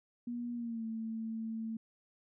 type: tone with pitch glide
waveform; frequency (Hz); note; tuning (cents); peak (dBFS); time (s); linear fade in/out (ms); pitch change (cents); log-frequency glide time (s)
sine; 239.8 to 223.7; A#3 to A3; +49 to +29; -36; 0.27-1.77; 5; -120; 0.54-0.85
effects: none